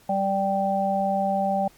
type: harmonic tone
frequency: 195.7 Hz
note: G3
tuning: 3 cents flat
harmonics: 1 / 3 / 4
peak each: -27 / -26 / -23 dBFS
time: 0.09-1.68 s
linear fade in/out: 5 ms
effects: pink hiss -55 dBFS RMS until 1.77 s + MP3 96 kbps